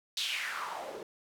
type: noise with band-pass filter sweep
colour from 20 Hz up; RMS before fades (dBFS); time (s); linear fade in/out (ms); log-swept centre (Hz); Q
white; -37; 0.17-1.03; 2; 4000 to 390; 3.8
effects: none